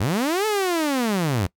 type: linear two-way sweep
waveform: sawtooth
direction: up then down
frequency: 82.41 to 440 to 82.41 Hz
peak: -16 dBFS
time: 0-1.47 s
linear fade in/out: 10 ms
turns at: 0.46 s
effects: noise-tail reverb RT60 0.1 s tail -22 dB re dry